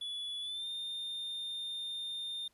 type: tone with pitch glide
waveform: triangle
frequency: 3422 to 3625 Hz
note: A7 to A#7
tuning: -49 to -49 cents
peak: -36 dBFS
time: 0.01-2.48 s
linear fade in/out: 5 ms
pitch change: +100 cents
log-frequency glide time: 0.41-0.68 s
effects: pink hiss -72 dBFS RMS until 2.53 s + resampled to 32000 Hz